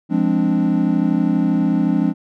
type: chord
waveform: triangle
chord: D half-diminished seventh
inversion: first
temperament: equal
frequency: 174.61 / 207.7 / 261.6 / 293.7 Hz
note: F3 / Ab3 / C4 / D4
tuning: 0 / 0 / 0 / 0 cents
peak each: -18 dBFS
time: 0.09-2.14 s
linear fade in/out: 50 ms
effects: none